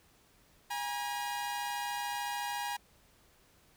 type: tone pair together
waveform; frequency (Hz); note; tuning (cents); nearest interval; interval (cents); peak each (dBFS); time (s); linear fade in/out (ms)
sawtooth; 820.3 / 954; G#5 / A#5; -22 / +40; minor third; 262; -33 / -34; 0.7-2.77; 10
effects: pink hiss -65 dBFS RMS until 3.76 s